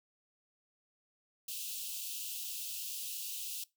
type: high-pass noise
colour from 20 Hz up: white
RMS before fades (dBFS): -41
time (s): 1.48-3.64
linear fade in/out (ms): 5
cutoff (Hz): 2600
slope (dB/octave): 96
effects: noise-tail reverb RT60 0.2 s tail -21 dB re dry